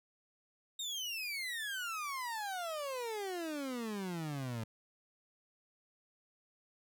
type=exponential sweep; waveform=30% pulse; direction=down; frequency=3754 to 109.1 Hz; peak=-35 dBFS; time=0.79-4.64 s; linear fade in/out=5 ms; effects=none